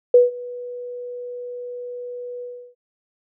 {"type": "tone with ADSR envelope", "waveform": "sine", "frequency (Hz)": 490, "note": "B4", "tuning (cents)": -14, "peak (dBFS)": -6, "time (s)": [0.14, 2.75], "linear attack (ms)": 4, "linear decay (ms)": 160, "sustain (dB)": -23, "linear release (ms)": 330, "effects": []}